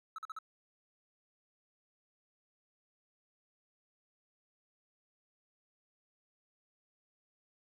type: tone bursts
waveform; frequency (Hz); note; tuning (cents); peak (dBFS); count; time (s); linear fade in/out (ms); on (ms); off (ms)
triangle; 1300; E6; -24; -38; 4; 0.16-0.388; 2; 24; 44
effects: none